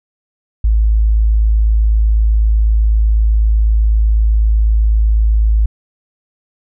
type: tone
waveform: sine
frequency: 54 Hz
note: A1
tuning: 32 cents flat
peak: -8 dBFS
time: 0.64-5.66 s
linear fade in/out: 5 ms
effects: none